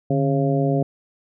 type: harmonic tone with a mistuned harmonic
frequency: 136.9 Hz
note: C#3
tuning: 21 cents flat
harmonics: 1 / 2 / 3 / 4 / 5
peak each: -20 / -23 / -25 / -26 / -27 dBFS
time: 0.1-0.83 s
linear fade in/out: 5 ms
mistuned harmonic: 1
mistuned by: +120 cents
effects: none